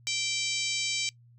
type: harmonic tone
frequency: 779 Hz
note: G5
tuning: 11 cents flat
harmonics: 3 / 4 / 5 / 6 / 7 / 8 / 9 / 10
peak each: -34 / -35 / -36 / -37 / -37 / -38 / -39 / -39 dBFS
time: 0.07-1.09 s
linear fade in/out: 0 ms
effects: noise-tail reverb RT60 0.1 s tail -22 dB re dry + added 119 Hz sine -54 dBFS peak until 1.38 s